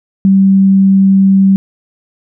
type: tone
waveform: sine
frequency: 193.6 Hz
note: G3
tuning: 21 cents flat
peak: -4 dBFS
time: 0.25-1.56 s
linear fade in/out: 0 ms
effects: none